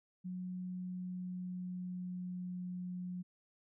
sine tone with pitch glide, 182.3 to 180.31 Hz, F#3 to F#3, -25 to -44 cents, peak -39 dBFS, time 0.24-3.23 s, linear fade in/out 20 ms, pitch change -19 cents, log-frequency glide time 0.61-2.67 s, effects none

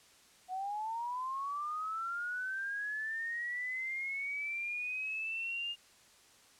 sine linear sweep, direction up, 727 to 2837 Hz, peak -35 dBFS, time 0.48-5.76 s, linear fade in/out 50 ms, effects white hiss -62 dBFS RMS until 6.59 s + low-pass 9000 Hz 12 dB/octave

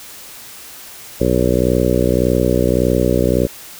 harmonic tone, 61.74 Hz, B1, in tune, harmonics 1 / 2 / 3 / 4 / 5 / 6 / 7 / 8 / 9, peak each -21 / -21 / -21 / -21 / -21 / -21 / -21 / -21 / -21 dBFS, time 1.2-3.47 s, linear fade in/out 10 ms, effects white hiss -36 dBFS RMS until 3.79 s

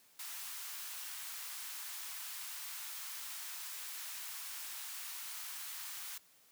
white high-pass noise, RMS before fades -45 dBFS, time 0.19-6.18 s, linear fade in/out 5 ms, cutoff 900 Hz, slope 24 dB/octave, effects white hiss -66 dBFS RMS until 6.51 s + high-pass 100 Hz 12 dB/octave

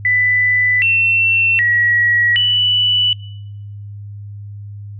sine tone with pitch steps, 1991 / 2699 / 1915 / 2967 Hz, B6 / E7 / A#6 / F#7, +14 / +40 / +46 / +4 cents, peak -11 dBFS, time 0.05-3.13 s, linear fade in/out 2 ms, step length 770 ms, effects noise-tail reverb RT60 0.9 s tail -23 dB re dry + added 102 Hz sine -28 dBFS peak until 4.99 s

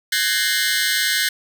20% pulse tone cluster, 1513 / 1670 / 1839 / 2105 / 4109 Hz, F#6 / G#6 / A#6 / C7 / C8, +38 / +9 / -24 / +10 / -32 cents, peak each -19 dBFS, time 0.12-1.29 s, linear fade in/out 5 ms, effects none

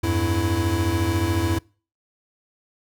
square tone cluster, 85.9 / 100 / 331.2 Hz, F2 / G2 / E4, -28 / +35 / +8 cents, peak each -25 dBFS, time 0.03-1.59 s, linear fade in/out 10 ms, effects noise-tail reverb RT60 0.4 s tail -26 dB re dry

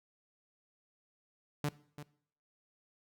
sawtooth tone with echo, 146.83 Hz, D3, in tune, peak -27 dBFS, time 1.64-1.69 s, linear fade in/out 2 ms, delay 340 ms, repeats 1, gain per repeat -13 dB, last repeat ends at 2.03 s, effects noise-tail reverb RT60 0.6 s tail -20 dB re dry

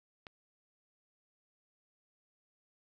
click, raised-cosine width 0.3 ms, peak -30 dBFS, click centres 0.268 s, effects none

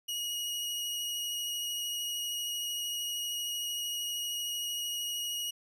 sawtooth tone with vibrato, 2892 Hz, F#7, 40 cents flat, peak -30 dBFS, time 0.08-5.51 s, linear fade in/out 10 ms, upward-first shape sine, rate 13 Hz, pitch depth 12 cents each way, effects none

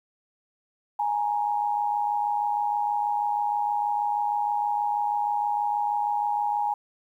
sine tone pair together, 831.7 / 938 Hz, G#5 / A#5, +2 / +11 cents, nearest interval major second, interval 209 cents, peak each -24 / -29 dBFS, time 0.99-6.74 s, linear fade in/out 5 ms, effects 10-bit

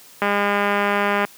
click train, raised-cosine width 0.5 ms, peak -5 dBFS, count 210, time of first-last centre 0.22-1.25 s, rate 203 Hz, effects white hiss -46 dBFS RMS until 1.37 s + high-pass 150 Hz 12 dB/octave

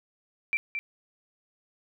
sine tone with echo, 2346 Hz, D7, 2 cents flat, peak -23 dBFS, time 0.53-0.57 s, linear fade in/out 0 ms, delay 220 ms, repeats 1, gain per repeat -6 dB, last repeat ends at 0.79 s, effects none

